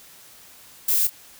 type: noise with echo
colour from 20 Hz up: violet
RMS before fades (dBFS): -20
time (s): 0.88-1.07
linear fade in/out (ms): 5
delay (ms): 27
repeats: 1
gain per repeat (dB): -13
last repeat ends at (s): 1.097
effects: white hiss -48 dBFS RMS until 1.39 s